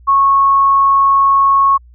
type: tone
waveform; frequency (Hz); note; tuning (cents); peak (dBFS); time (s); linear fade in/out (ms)
sine; 1100; C#6; -14; -7; 0.07-1.78; 20
effects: added 60 Hz sine -39 dBFS peak until 1.94 s